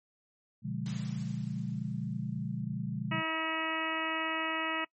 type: chord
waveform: sine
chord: B diminished seventh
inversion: none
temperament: equal with one note detuned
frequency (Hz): 123.47 / 146.83 / 178.49 / 207.7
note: B2 / D3 / F3 / Ab3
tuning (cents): 0 / 0 / +38 / 0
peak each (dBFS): -38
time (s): 0.62-3.23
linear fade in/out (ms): 50
type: noise with exponential decay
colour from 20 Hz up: white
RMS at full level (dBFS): -44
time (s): 0.86-2.61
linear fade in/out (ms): 1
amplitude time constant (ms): 380
type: harmonic tone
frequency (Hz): 320.8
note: E4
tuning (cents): -47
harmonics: 1 / 2 / 3 / 4 / 5 / 6 / 7 / 8 / 9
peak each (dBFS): -39 / -41 / -39 / -37 / -47 / -37 / -42 / -40 / -41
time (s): 3.11-4.85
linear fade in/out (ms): 10
effects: noise-tail reverb RT60 0.1 s tail -25 dB re dry + MP3 32 kbps